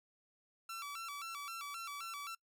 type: tone with vibrato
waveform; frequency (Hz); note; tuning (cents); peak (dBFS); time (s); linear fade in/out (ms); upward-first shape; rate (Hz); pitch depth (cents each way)
sawtooth; 1244.5; D#6; 0; -39; 0.69-2.35; 5; square; 3.8; 140
effects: noise-tail reverb RT60 0.1 s tail -23 dB re dry